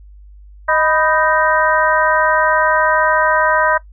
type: harmonic tone with a mistuned harmonic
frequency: 311.1 Hz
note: D#4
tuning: in tune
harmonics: 2 / 3 / 4 / 5 / 6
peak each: -17 / -17 / -20 / -17 / -22 dBFS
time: 0.68-3.78 s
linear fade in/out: 10 ms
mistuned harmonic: 3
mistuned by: +99 cents
effects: noise-tail reverb RT60 0.1 s tail -17 dB re dry + added 50 Hz sine -37 dBFS peak until 3.92 s